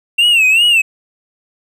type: tone with vibrato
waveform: triangle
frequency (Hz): 2702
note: E7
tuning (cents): +42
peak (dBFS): -6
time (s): 0.18-0.82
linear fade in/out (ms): 10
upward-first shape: sine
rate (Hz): 2.6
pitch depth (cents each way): 130
effects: none